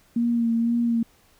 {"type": "tone with vibrato", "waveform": "sine", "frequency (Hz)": 233.1, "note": "A#3", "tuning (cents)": 0, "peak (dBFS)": -19, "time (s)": [0.16, 1.03], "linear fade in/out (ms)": 5, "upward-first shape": "sine", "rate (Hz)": 2, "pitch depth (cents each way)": 27, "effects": ["pink hiss -59 dBFS RMS until 1.39 s"]}